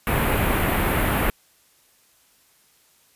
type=band-stop noise; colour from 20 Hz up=pink; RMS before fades=-21 dBFS; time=0.07-1.3 s; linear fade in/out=0 ms; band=2700 to 12000 Hz; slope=24 dB/octave; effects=white hiss -59 dBFS RMS until 3.15 s + resampled to 32000 Hz